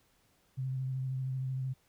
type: tone with vibrato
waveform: sine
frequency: 131.1 Hz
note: C3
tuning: 4 cents sharp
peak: -32 dBFS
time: 0.57-1.74 s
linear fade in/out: 20 ms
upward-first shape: sine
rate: 13 Hz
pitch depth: 22 cents each way
effects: pink hiss -70 dBFS RMS until 1.88 s